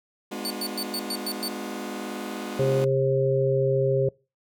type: chord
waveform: sawtooth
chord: G# diminished seventh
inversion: none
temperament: just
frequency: 207.7 / 249.2 / 299 / 358.8 Hz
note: G#3 / B3 / D4 / F4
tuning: 0 / +16 / +31 / +47 cents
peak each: -32 / -33 / -34 / -33 dBFS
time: 0.31-2.85 s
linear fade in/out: 10 ms
type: tone bursts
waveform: sawtooth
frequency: 4500 Hz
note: C#8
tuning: 25 cents sharp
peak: -25 dBFS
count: 7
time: 0.45-1.481 s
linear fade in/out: 0 ms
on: 53 ms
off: 110 ms
type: harmonic tone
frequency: 134 Hz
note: C3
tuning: 42 cents sharp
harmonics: 1 / 3 / 4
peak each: -24 / -24 / -24 dBFS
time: 2.59-4.09 s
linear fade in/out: 5 ms
effects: noise-tail reverb RT60 0.3 s tail -25 dB re dry